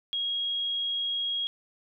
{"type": "tone", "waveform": "sine", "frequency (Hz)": 3287, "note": "G#7", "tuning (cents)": -19, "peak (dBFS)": -27, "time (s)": [0.13, 1.47], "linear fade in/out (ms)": 0, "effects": []}